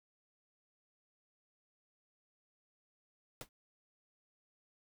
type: noise with exponential decay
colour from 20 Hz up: pink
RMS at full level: -41 dBFS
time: 3.41-3.49 s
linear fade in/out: 1 ms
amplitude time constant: 16 ms
effects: none